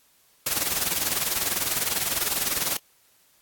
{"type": "noise with tremolo", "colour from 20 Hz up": "white", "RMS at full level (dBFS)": -23, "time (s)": [0.46, 2.77], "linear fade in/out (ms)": 5, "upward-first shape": "sine", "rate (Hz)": 20, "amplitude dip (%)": 65, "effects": ["white hiss -61 dBFS RMS until 3.41 s", "AAC 64 kbps"]}